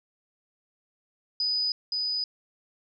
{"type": "tone with echo", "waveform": "sine", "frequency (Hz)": 4978, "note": "D#8", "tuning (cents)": 0, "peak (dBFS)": -24, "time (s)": [1.4, 1.72], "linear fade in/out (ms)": 2, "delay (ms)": 520, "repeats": 1, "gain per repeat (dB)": -2, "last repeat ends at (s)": 2.24, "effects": []}